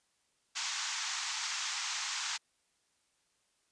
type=band-pass noise; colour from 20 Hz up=white; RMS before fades=-37 dBFS; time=0.55-2.38 s; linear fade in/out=20 ms; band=840 to 7200 Hz; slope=48 dB/octave; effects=white hiss -75 dBFS RMS until 3.71 s + resampled to 22050 Hz